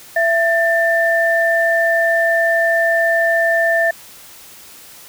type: tone pair together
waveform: sine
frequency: 668 / 1783.3 Hz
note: E5 / A6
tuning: +23 / +23 cents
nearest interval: octave + perfect fourth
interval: 1700 cents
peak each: -15 dBFS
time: 0.16-3.91 s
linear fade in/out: 5 ms
effects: white hiss -40 dBFS RMS until 5.08 s